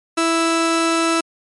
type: tone pair together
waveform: sawtooth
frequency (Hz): 330 / 660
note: E4 / E5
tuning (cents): +2 / +2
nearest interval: octave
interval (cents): 1200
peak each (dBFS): -13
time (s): 0.17-1.21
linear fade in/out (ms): 10
effects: MP3 48 kbps